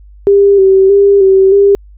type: tone with vibrato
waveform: sine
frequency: 392 Hz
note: G4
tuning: in tune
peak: -3 dBFS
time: 0.27-1.75 s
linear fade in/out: 0 ms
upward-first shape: square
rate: 1.6 Hz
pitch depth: 35 cents each way
effects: added 50 Hz sine -34 dBFS peak until 1.97 s